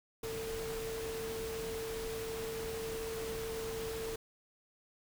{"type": "tone in noise", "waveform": "sine", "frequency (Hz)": 448.6, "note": "A4", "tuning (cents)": 34, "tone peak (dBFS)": -38, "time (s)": [0.23, 4.16], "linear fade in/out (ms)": 5, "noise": "pink", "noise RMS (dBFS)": -44, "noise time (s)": [0.23, 4.16], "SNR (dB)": 3, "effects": []}